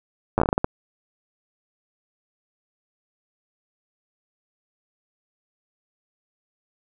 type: slowing click train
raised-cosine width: 1 ms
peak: -5 dBFS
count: 10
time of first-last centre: 0.38-0.644 s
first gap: 9 ms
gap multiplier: 1.28
effects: none